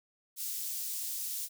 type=high-pass noise; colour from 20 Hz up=white; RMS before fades=-37 dBFS; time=0.36-1.49 s; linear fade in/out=50 ms; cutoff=5300 Hz; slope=12 dB/octave; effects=none